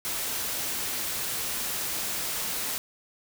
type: noise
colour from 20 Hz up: white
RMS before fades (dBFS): -31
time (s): 0.05-2.78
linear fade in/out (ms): 0
effects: none